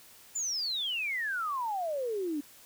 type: exponential sweep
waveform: sine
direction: down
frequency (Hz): 7280 to 280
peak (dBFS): -30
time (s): 0.35-2.41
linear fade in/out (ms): 10
effects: white hiss -55 dBFS RMS until 2.65 s